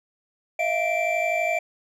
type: tone cluster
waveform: triangle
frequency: 640 / 692 / 2346 Hz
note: D#5 / F5 / D7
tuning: +49 / -16 / -2 cents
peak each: -24 dBFS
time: 0.59-1.59 s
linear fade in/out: 5 ms
effects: none